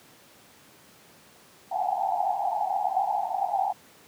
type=band-pass noise; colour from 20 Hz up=white; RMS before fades=-27 dBFS; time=1.71-3.73 s; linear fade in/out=10 ms; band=720 to 840 Hz; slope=96 dB/octave; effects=pink hiss -54 dBFS RMS until 4.07 s + high-pass 150 Hz 12 dB/octave